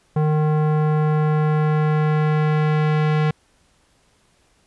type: tone with low-pass filter sweep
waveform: square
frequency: 153.2 Hz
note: D#3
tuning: 27 cents flat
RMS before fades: -18 dBFS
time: 0.16-3.31 s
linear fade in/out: 5 ms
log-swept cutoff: 920 to 2600 Hz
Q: 1
effects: pink hiss -60 dBFS RMS until 4.66 s + resampled to 24000 Hz